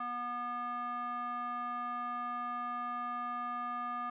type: tone with band-pass filter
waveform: square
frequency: 242.7 Hz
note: B3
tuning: 30 cents flat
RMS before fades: -38 dBFS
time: 0-4.1 s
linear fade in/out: 5 ms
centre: 1100 Hz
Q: 7.6
effects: resampled to 8000 Hz